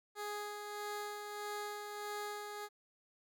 15% pulse tone with tremolo, 415.3 Hz, G#4, in tune, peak -33 dBFS, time 0.15-2.69 s, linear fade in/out 50 ms, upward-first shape sine, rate 1.6 Hz, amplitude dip 40%, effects none

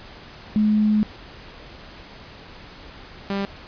sine / sawtooth tone pair in turn, 212.6 / 197.92 Hz, G#3 / G3, +41 / +17 cents, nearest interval minor second, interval 124 cents, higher first, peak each -15 / -19 dBFS, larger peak first, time 0.56-1.03 / 3.3-3.45 s, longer first, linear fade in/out 0 ms, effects pink hiss -42 dBFS RMS until 3.67 s + resampled to 11025 Hz

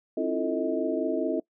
sine tone cluster, 267.6 / 322.3 / 347 / 444.5 / 633 Hz, C4 / E4 / F4 / A4 / D#5, +39 / -39 / -11 / +18 / +30 cents, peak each -31 dBFS, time 0.17-1.4 s, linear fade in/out 5 ms, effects noise-tail reverb RT60 0.1 s tail -22 dB re dry

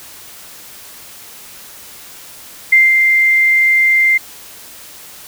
sine tone with ADSR envelope, 2093 Hz, C7, in tune, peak -4 dBFS, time 2.72-4.18 s, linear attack 8 ms, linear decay 190 ms, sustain -4 dB, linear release 11 ms, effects white hiss -36 dBFS RMS until 5.27 s

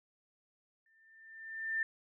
sine tone with exponential growth, 1791 Hz, A6, 30 cents sharp, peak -29 dBFS, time 0.86-1.83 s, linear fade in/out 2 ms, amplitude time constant 210 ms, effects none

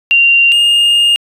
sine / triangle tone pair in turn, 2771 / 2829 Hz, F7 / F7, -14 / +22 cents, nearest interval unison, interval 36 cents, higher second, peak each -5 dBFS, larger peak neither, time 0.11-0.52 / 0.52-1.16 s, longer second, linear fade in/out 0 ms, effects resampled to 32000 Hz

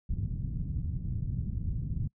white low-pass noise, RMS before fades -33 dBFS, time 0.09-2.08 s, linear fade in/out 10 ms, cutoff 150 Hz, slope 24 dB/octave, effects noise-tail reverb RT60 0.1 s tail -24 dB re dry

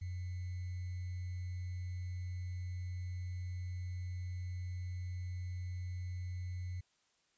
sine tone with sample-and-hold, 90 Hz, F#2, 47 cents flat, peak -38 dBFS, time 0.01-6.81 s, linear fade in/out 10 ms, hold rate 2100 Hz, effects white hiss -75 dBFS RMS until 7.37 s + resampled to 16000 Hz

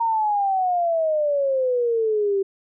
sine exponential sweep, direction down, 932.3 to 385.7 Hz, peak -18 dBFS, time 0-2.43 s, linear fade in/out 10 ms, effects none

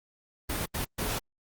pink noise bursts at uneven times, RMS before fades -31 dBFS, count 3, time 0.49-0.66 / 0.74-0.85 / 0.98-1.19 s, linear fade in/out 10 ms, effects Opus 32 kbps

